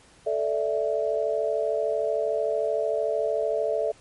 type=chord; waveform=sine; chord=A suspended fourth; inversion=none; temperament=just; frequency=440 / 586.7 / 660 Hz; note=A4 / D5 / E5; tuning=0 / -2 / +2 cents; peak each=-27 dBFS; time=0.26-3.92 s; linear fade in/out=10 ms; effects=pink hiss -55 dBFS RMS until 4 s + MP3 48 kbps